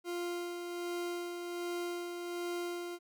40% pulse tone with tremolo, 349.2 Hz, F4, in tune, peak -34 dBFS, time 0.04-2.99 s, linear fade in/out 50 ms, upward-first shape sine, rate 1.3 Hz, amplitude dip 40%, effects none

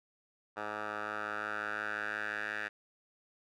10% pulse tone with band-pass filter sweep, 105.7 Hz, G#2, 31 cents sharp, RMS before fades -38 dBFS, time 0.56-2.69 s, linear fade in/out 20 ms, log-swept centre 1100 to 1800 Hz, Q 3.8, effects none

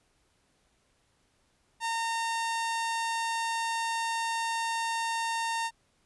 sawtooth tone, 915 Hz, A#5, 32 cents flat, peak -25 dBFS, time 1.8-5.71 s, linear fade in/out 50 ms, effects pink hiss -70 dBFS RMS until 6.05 s + resampled to 24000 Hz

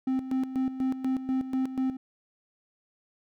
triangle tone with tremolo, 261.6 Hz, C4, in tune, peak -22 dBFS, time 0.07-1.97 s, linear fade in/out 5 ms, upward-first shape square, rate 4.1 Hz, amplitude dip 70%, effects none

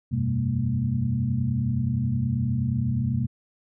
sine tone cluster, 87.5 / 98.3 / 126.6 / 198.7 / 229.3 Hz, F2 / G2 / B2 / G3 / A#3, +4 / +5 / +43 / +24 / -28 cents, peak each -33 / -32 / -24 / -32 / -29 dBFS, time 0.11-3.27 s, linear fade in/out 20 ms, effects none

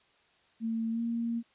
sine tone with pitch glide, 226 to 232.5 Hz, A3 to A#3, +47 to -4 cents, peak -29 dBFS, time 0.6-1.43 s, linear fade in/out 50 ms, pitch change +49 cents, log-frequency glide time 0.91-1.01 s, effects white hiss -66 dBFS RMS until 1.54 s + resampled to 8000 Hz

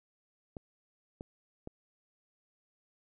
clicks, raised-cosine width 2 ms, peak -28 dBFS, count 3, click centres 0.568 / 1.209 / 1.674 s, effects none

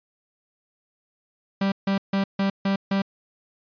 45% pulse tone bursts, 196 Hz, G3, in tune, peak -20 dBFS, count 6, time 1.61-3.02 s, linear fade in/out 5 ms, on 110 ms, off 150 ms, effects resampled to 11025 Hz

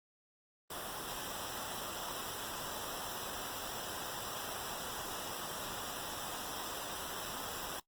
pink noise with comb filter, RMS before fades -42 dBFS, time 0.7-7.8 s, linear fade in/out 5 ms, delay 0.45 ms, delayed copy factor -0.75, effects noise-tail reverb RT60 0.1 s tail -20 dB re dry + Opus 24 kbps

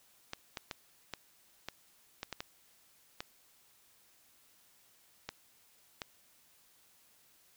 clicks, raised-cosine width 0.2 ms, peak -21 dBFS, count 11, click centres 0.334 / 0.572 / 0.712 / 1.137 / 1.686 / 2.231 / 2.327 / 2.405 / 3.205 / 5.29 / 6.018 s, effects white hiss -66 dBFS RMS until 7.56 s

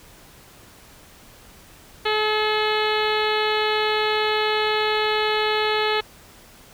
harmonic tone, 428.6 Hz, A4, 45 cents flat, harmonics 1 / 2 / 3 / 4 / 5 / 6 / 7 / 8 / 9 / 10, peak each -23 / -26 / -28 / -29 / -30 / -31 / -31 / -32 / -33 / -33 dBFS, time 2.05-6.01 s, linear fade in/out 10 ms, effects pink hiss -48 dBFS RMS until 6.73 s

